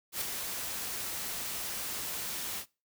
white noise with ADSR envelope, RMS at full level -32 dBFS, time 0.12-2.66 s, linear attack 92 ms, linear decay 8 ms, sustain -5 dB, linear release 83 ms, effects noise-tail reverb RT60 0.3 s tail -23 dB re dry

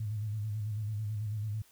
sine tone with vibrato, 106.4 Hz, G#2, 42 cents sharp, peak -32 dBFS, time 0-1.62 s, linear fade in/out 5 ms, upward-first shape square, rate 9.1 Hz, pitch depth 52 cents each way, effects white hiss -63 dBFS RMS until 1.71 s

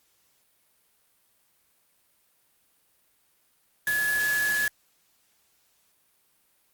sine tone in noise, 1700 Hz, G#6, 40 cents sharp, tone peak -23 dBFS, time 3.87-4.68 s, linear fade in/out 2 ms, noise white, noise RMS -33 dBFS, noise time 3.87-4.68 s, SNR +7 dB, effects white hiss -67 dBFS RMS until 6.73 s + Opus 48 kbps

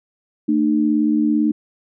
sine tone pair together, 224.3 / 302.2 Hz, A3 / D4, +34 / +50 cents, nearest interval perfect fourth, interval 516 cents, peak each -18 / -16 dBFS, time 0.48-1.52 s, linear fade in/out 10 ms, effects none

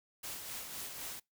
white noise with tremolo, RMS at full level -42 dBFS, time 0.23-1.2 s, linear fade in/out 10 ms, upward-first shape sine, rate 3.9 Hz, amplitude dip 40%, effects noise-tail reverb RT60 0.2 s tail -25 dB re dry

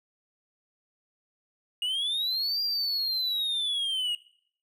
triangle linear two-way sweep, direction up then down, 2851 to 4800 to 2851 Hz, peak -25 dBFS, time 1.82-4.15 s, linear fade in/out 2 ms, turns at 2.62 s, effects noise-tail reverb RT60 0.6 s tail -20 dB re dry

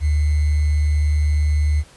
sine tone with sample-and-hold, 74.7 Hz, D2, 30 cents sharp, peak -14 dBFS, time 0-1.84 s, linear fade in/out 50 ms, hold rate 2100 Hz, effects pink hiss -48 dBFS RMS until 1.96 s + resampled to 24000 Hz

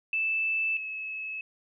sine tone pair in turn, 2636 / 2589 Hz, E7 / E7, -1 / -32 cents, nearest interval unison, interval 31 cents, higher first, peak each -25 / -33 dBFS, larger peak first, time 0.13-0.77 / 0.77-1.41 s, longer neither, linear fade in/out 2 ms, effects none

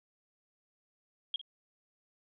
sine tone with echo, 3248 Hz, G#7, 39 cents flat, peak -30 dBFS, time 1.34-1.36 s, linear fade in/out 2 ms, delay 54 ms, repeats 1, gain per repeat -14 dB, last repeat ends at 1.414 s, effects none

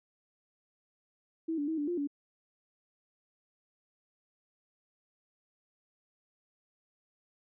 sine tone with pitch steps, 324.9 / 289.4 / 320.4 / 292 / 350.2 / 286 Hz, E4 / D4 / E4 / D4 / F4 / D4, -25 / -25 / -49 / -10 / +5 / -46 cents, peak -30 dBFS, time 1.48-2.074 s, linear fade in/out 10 ms, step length 99 ms, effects none

